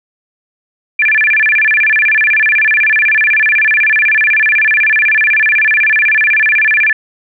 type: tone with vibrato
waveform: sine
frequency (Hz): 2033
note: B6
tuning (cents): +50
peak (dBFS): -7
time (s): 0.99-6.93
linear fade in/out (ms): 5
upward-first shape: square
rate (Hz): 16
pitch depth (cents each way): 270
effects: none